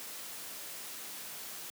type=noise; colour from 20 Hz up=white; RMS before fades=-44 dBFS; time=0-1.7 s; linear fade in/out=0 ms; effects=high-pass 150 Hz 12 dB/octave